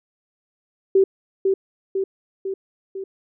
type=tone with echo; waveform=sine; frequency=385.9 Hz; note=G4; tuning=27 cents flat; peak=-11 dBFS; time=0.95-1.04 s; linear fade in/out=5 ms; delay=500 ms; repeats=4; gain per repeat=-4 dB; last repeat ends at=3.04 s; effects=none